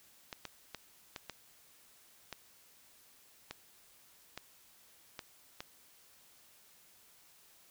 clicks, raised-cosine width 0.2 ms, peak -24 dBFS, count 10, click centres 0.328 / 0.453 / 0.747 / 1.162 / 1.297 / 2.327 / 3.51 / 4.376 / 5.192 / 5.605 s, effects white hiss -63 dBFS RMS until 7.7 s

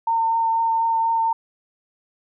sine tone with vibrato, 909 Hz, A#5, 44 cents flat, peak -17 dBFS, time 0.07-1.33 s, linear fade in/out 5 ms, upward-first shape triangle, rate 4.1 Hz, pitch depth 14 cents each way, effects none

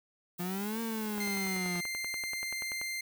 violet noise, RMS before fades -44 dBFS, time 0.38-1.57 s, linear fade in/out 10 ms
35% pulse exponential two-way sweep, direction up then down, 173.7 to 230 to 173.7 Hz, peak -32 dBFS, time 0.39-1.81 s, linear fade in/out 10 ms, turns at 0.81 s
click train, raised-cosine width 0.5 ms, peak -28 dBFS, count 18, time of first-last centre 1.18-2.815 s, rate 10.4 Hz
sawtooth tone, 2093 Hz, C7, in tune, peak -31 dBFS, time 1.2-3.01 s, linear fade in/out 5 ms
effects none

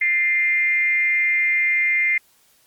sine tone with frequency modulation, 2093 Hz, C7, in tune, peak -16 dBFS, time 0.01-2.18 s, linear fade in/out 5 ms, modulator 321 Hz, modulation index 0.44, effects white hiss -58 dBFS RMS until 2.66 s + Opus 32 kbps

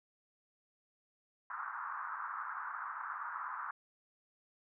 pink band-pass noise, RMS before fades -42 dBFS, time 1.5-3.71 s, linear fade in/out 2 ms, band 1000 to 1500 Hz, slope 48 dB/octave, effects none

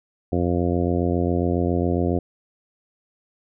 harmonic tone, 87.31 Hz, F2, in tune, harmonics 1 / 2 / 3 / 4 / 5 / 6 / 7 / 8, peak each -24 / -26 / -25 / -26 / -29 / -30 / -34 / -32 dBFS, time 0.32-2.19 s, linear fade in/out 5 ms, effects none

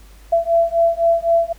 sine beating tone pair, 670 / 673.9 Hz, E5 / E5, +28 / +38 cents, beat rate 3.9 Hz, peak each -16 dBFS, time 0.32-1.53 s, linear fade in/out 10 ms, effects added 50 Hz sine -41 dBFS peak until 1.58 s + pink hiss -50 dBFS RMS until 1.58 s

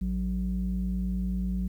sine tone pair together, 55.12 / 185.4 Hz, A1 / F#3, +4 / +4 cents, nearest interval octave + major sixth, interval 2100 cents, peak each -28 dBFS, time 0.01-1.68 s, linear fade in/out 10 ms, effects tanh soft clip ceiling -21 dBFS + 10-bit

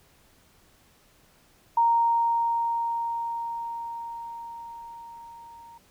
sine tone with level ramp, 930 Hz, A#5, 4 cents flat, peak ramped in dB -17 to -45 dBFS, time 1.77-5.78 s, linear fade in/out 5 ms, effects pink hiss -60 dBFS RMS until 5.9 s

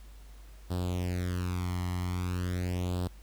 sawtooth tone with flanger, 89.7 Hz, F2, 47 cents sharp, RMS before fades -32 dBFS, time 0.7-3.08 s, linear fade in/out 10 ms, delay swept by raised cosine 0.23 to 0.98 ms, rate 0.42 Hz, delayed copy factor +0.8, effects added 50 Hz sine -47 dBFS peak until 3.22 s + pink hiss -60 dBFS RMS until 3.22 s

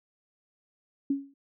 sine tone with exponential decay, 277.2 Hz, C#4, in tune, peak -21 dBFS, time 1.1-1.34 s, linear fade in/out 5 ms, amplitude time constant 51 ms, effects none

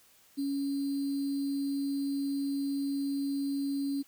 sine tone with sample-and-hold, 278.6 Hz, C#4, 9 cents sharp, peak -29 dBFS, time 0.37-4.03 s, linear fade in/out 20 ms, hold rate 4410 Hz, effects white hiss -62 dBFS RMS until 4.07 s

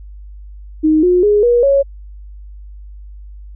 sine tone with pitch steps, 311.1 / 359.4 / 415.3 / 479.8 / 554.3 Hz, D#4 / F4 / G#4 / A#4 / C#5, 0 / +50 / 0 / +50 / 0 cents, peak -8 dBFS, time 0.83-1.83 s, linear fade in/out 20 ms, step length 200 ms, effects added 50 Hz sine -31 dBFS peak until 3.55 s

